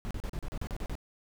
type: noise bursts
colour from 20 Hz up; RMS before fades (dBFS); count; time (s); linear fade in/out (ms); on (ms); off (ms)
brown; -35; 10; 0.05-0.953; 0; 57; 37
effects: none